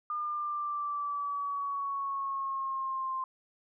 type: exponential sweep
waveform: sine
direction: down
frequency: 1211 to 1046.5 Hz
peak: -31 dBFS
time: 0.1-3.24 s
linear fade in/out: 2 ms
effects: none